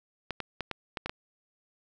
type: clicks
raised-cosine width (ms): 0.3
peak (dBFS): -17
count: 7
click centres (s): 0.307 / 0.403 / 0.607 / 0.713 / 0.972 / 1.06 / 1.095
effects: none